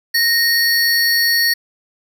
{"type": "tone pair together", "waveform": "square", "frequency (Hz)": [1864.7, 4435], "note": ["A#6", "C#8"], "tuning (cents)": [0, 0], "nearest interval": "octave + minor third", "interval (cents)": 1500, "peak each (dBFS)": -16, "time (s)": [0.14, 1.54], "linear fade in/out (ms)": 10, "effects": []}